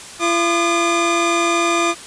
25% pulse tone pair together, 339.8 / 1211 Hz, F4 / D#6, -47 / -47 cents, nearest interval octave + minor seventh, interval 2200 cents, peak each -14 dBFS, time 0.19-1.95 s, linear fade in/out 50 ms, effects white hiss -35 dBFS RMS until 2.06 s + resampled to 22050 Hz

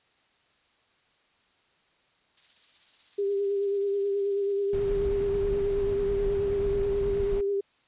violet noise with tremolo, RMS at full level -43 dBFS, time 2.37-5.06 s, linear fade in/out 5 ms, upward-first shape sine, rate 16 Hz, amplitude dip 40%
sine tone with vibrato, 399.7 Hz, G4, 34 cents sharp, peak -24 dBFS, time 3.18-7.61 s, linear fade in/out 10 ms, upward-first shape sine, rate 9.3 Hz, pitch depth 26 cents each way
brown noise, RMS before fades -34 dBFS, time 4.73-7.41 s, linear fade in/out 2 ms
effects white hiss -66 dBFS RMS until 7.87 s + resampled to 8000 Hz

